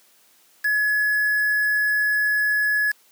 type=tone with quantisation; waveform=sine; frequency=1696 Hz; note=G#6; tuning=36 cents sharp; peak=-18 dBFS; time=0.64-2.92 s; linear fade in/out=10 ms; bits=5; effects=white hiss -57 dBFS RMS until 3.11 s + high-pass 200 Hz 12 dB/octave